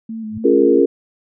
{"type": "tone with vibrato", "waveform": "sine", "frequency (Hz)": 220, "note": "A3", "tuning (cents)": 0, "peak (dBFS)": -24, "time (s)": [0.09, 0.8], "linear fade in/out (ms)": 5, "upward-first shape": "square", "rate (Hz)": 3.5, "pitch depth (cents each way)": 32}
{"type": "tone with exponential growth", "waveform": "sine", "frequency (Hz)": 105.9, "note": "G#2", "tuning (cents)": 34, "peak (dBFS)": -24, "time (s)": [0.28, 0.38], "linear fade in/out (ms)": 5, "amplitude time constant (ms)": 21}
{"type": "chord", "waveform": "sine", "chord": "Bb minor seventh", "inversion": "first", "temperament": "equal", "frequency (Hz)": [277.2, 349.2, 415.3, 466.2], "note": ["Db4", "F4", "Ab4", "Bb4"], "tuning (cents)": [0, 0, 0, 0], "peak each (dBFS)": -15, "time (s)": [0.44, 0.86], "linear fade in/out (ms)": 10}
{"effects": []}